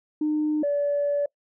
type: tone pair in turn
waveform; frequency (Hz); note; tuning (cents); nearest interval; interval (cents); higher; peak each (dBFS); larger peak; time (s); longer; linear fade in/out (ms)
sine; 304.1 / 575.9; D#4 / D5; -40 / -34; major seventh; 1106; second; -20; neither; 0.21-0.63 / 0.63-1.26; second; 5
effects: noise-tail reverb RT60 0.1 s tail -23 dB re dry + tanh soft clip ceiling -17 dBFS